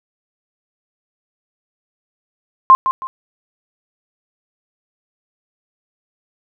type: tone with echo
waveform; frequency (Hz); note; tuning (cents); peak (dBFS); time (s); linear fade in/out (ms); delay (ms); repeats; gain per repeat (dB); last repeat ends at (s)
sine; 1055; C6; +14; -3; 2.7-2.75; 0; 160; 2; -10; 3.07
effects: none